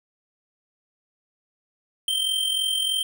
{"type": "tone with amplitude modulation", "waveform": "square", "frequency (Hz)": 3136, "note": "G7", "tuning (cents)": 0, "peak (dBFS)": -20, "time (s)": [2.08, 3.03], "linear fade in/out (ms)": 2, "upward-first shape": "sine", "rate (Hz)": 43.2, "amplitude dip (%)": 55, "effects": []}